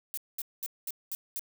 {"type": "noise bursts", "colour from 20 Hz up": "violet", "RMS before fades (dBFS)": -35, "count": 6, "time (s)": [0.14, 1.394], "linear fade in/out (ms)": 0, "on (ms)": 34, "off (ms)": 210, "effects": []}